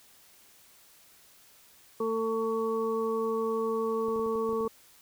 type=harmonic tone; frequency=224.4 Hz; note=A3; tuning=34 cents sharp; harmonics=1 / 2 / 4 / 5; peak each=-35 / -28 / -43 / -35 dBFS; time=2-4.68 s; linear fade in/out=5 ms
type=clicks; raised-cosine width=2 ms; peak=-32 dBFS; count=9; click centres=4.084 / 4.161 / 4.195 / 4.263 / 4.356 / 4.492 / 4.53 / 4.607 / 4.651 s
effects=white hiss -58 dBFS RMS until 5.01 s